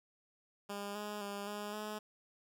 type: tone with pitch steps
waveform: 10% pulse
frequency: 202.3 / 208.5 / 201.7 / 207.3 / 212.2 Hz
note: G#3 / G#3 / G3 / G#3 / G#3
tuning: -45 / +7 / +50 / -3 / +38 cents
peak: -32 dBFS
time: 0.69-1.99 s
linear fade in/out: 10 ms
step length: 260 ms
effects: none